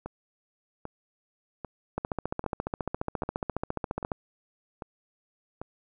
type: two click trains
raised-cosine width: 1 ms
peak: -15 / -22 dBFS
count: 32 / 8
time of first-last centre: 1.98-4.118 / 0.06-5.616 s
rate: 14.5 / 1.26 Hz
effects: none